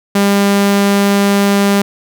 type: tone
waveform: sawtooth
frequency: 200.3 Hz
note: G3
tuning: 38 cents sharp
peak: -5 dBFS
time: 0.15-1.82 s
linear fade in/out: 5 ms
effects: none